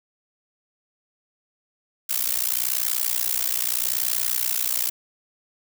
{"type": "noise with amplitude modulation", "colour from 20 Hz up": "blue", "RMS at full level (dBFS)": -20, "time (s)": [2.09, 4.9], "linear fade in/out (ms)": 10, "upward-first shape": "sine", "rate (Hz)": 60.8, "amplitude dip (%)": 100, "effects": []}